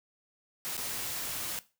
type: noise with dropouts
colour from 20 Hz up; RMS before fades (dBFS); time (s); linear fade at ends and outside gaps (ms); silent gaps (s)
white; -36; 0.65-1.59; 0; 0.768-0.777
effects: noise-tail reverb RT60 0.3 s tail -17 dB re dry